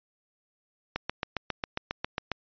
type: click train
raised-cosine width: 0.3 ms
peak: -13 dBFS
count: 11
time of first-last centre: 0.96-2.317 s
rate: 7.37 Hz
effects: resampled to 11025 Hz